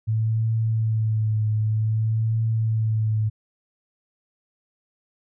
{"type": "tone with vibrato", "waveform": "sine", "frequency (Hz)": 110, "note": "A2", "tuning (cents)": 0, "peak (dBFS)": -19, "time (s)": [0.07, 3.3], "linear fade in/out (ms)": 20, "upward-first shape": "triangle", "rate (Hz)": 0.53, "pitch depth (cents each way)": 39, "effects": []}